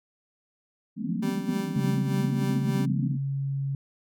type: band-pass noise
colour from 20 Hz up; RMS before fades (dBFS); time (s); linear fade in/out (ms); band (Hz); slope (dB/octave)
white; -29; 0.96-3.18; 50; 160 to 270; 96
type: tone with tremolo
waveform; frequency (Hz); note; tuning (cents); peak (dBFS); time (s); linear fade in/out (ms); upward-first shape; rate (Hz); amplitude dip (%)
30% pulse; 194.6; G3; -12; -26; 1.22-2.86; 10; sine; 3.4; 60
type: tone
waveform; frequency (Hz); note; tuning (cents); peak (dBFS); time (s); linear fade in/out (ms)
sine; 137.7; C#3; -11; -26; 1.76-3.75; 2
effects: none